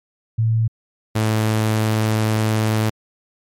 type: tone pair in turn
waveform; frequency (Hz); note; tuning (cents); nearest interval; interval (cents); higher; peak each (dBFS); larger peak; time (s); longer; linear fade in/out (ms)
sine / sawtooth; 112.4 / 109.26; A2 / A2; +37 / -12; unison; 49; first; -14 / -12; second; 0.38-0.68 / 1.15-2.9; second; 10
effects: MP3 64 kbps